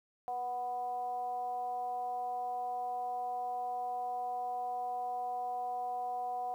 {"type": "tone with frequency modulation", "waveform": "sine", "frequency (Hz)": 740, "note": "F#5", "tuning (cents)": 0, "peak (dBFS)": -34, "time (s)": [0.28, 6.54], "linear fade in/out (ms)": 0, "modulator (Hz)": 251, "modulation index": 0.46, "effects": ["11-bit"]}